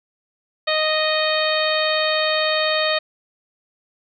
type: harmonic tone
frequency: 621 Hz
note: D#5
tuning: 3 cents flat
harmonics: 1 / 2 / 3 / 4 / 5 / 6 / 7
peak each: -21 / -26 / -25 / -27 / -29 / -26 / -27 dBFS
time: 0.67-2.99 s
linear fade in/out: 10 ms
effects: none